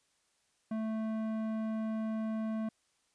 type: tone with low-pass filter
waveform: square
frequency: 220 Hz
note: A3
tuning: in tune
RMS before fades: -35 dBFS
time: 0.71-2.69 s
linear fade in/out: 5 ms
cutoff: 1200 Hz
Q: 0.54
effects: white hiss -74 dBFS RMS until 3.14 s + resampled to 22050 Hz